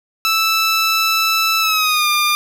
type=tone with pitch glide; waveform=15% pulse; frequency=1318.5 to 1202.1 Hz; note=E6 to D6; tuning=0 to +40 cents; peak=-7 dBFS; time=0.25-2.35 s; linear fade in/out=0 ms; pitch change=-160 cents; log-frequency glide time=1.6-2.09 s; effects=none